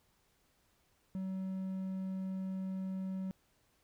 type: tone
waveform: triangle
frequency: 189.3 Hz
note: F#3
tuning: 40 cents sharp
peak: -34 dBFS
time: 1.15-3.31 s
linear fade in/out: 0 ms
effects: pink hiss -73 dBFS RMS until 3.83 s